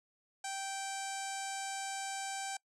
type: tone with low-pass filter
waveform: sawtooth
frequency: 780 Hz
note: G5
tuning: 9 cents flat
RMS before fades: -40 dBFS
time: 0.44-2.57 s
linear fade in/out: 5 ms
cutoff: 7900 Hz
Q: 4
effects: noise-tail reverb RT60 0.1 s tail -24 dB re dry